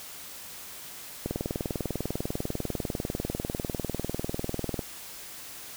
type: click train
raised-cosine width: 2 ms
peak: -16 dBFS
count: 72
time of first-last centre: 1.26-4.792 s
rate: 20.1 Hz
effects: white hiss -43 dBFS RMS until 5.76 s